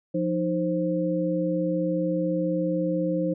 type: tone cluster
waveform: sine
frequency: 175 / 310.8 / 525 Hz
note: F3 / D#4 / C5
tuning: +4 / -2 / +6 cents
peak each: -27 dBFS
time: 0.14-3.34 s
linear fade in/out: 10 ms
effects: none